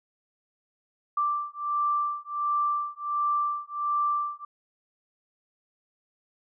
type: beating tone pair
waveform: sine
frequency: 1174.7 / 1176.1 Hz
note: D6 / D6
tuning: 0 / +2 cents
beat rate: 1.4 Hz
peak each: -28 / -28 dBFS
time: 1.17-4.45 s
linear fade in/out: 5 ms
effects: none